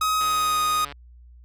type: tone with pitch glide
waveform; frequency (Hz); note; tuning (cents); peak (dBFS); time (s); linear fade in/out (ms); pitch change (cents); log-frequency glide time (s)
45% pulse; 1265 to 1242.6; D#6 to D#6; +28 to -3; -20; 0.01-0.85; 5; -31; 0.18-0.6
type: click train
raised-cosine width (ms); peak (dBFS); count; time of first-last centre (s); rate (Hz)
0.3; -22; 103; 0.21-0.923; 143
effects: added 60 Hz sine -45 dBFS peak until 1.44 s